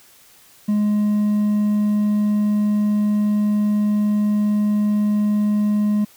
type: tone with hard clipping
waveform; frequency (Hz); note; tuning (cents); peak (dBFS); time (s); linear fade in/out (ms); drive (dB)
triangle; 208.8; G#3; +10; -16; 0.68-6.05; 10; 5
effects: white hiss -50 dBFS RMS until 6.16 s